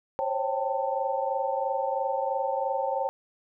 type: tone cluster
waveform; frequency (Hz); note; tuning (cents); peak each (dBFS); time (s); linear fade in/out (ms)
sine; 529 / 552 / 784 / 892; C5 / C#5 / G5 / A5; +19 / -7 / 0 / +23; -31; 0.19-3.09; 0
effects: none